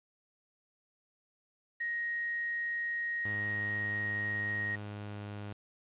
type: tone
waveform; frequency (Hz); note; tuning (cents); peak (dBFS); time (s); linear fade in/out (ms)
sine; 1878; A#6; +12; -32; 1.8-4.76; 10
type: tone with pitch glide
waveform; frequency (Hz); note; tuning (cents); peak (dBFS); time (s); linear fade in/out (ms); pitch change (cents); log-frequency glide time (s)
sawtooth; 103.83 to 102.93; G#2 to G#2; 0 to -15; -36; 3.25-5.53; 5; -15; 4.7-5.34
effects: resampled to 8000 Hz + 10-bit